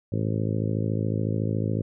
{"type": "harmonic tone", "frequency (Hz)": 53.9, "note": "A1", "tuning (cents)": -35, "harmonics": [2, 3, 4, 5, 6, 7, 8, 9, 10], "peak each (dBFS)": [-26, -30, -32, -34, -36, -37, -38, -39, -40], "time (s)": [0.12, 1.82], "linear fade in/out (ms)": 5, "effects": []}